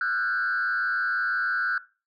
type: tone with frequency modulation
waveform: sine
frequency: 1480 Hz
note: F#6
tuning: in tune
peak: -22 dBFS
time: 0.01-1.78 s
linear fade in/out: 2 ms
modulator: 106 Hz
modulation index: 1.1
effects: noise-tail reverb RT60 0.3 s tail -18 dB re dry + tanh soft clip ceiling -20 dBFS